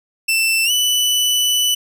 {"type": "tone with pitch glide", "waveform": "sawtooth", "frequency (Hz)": [2669, 2979], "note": ["E7", "F#7"], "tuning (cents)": [21, 11], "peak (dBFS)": -11, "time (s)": [0.28, 1.75], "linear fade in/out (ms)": 10, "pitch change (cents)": 190, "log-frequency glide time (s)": [0.65, 0.71], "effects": []}